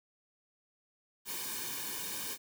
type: noise with comb filter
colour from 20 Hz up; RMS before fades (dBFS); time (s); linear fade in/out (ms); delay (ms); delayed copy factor
white; -39; 1.25-2.38; 50; 1.5; -0.9
effects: none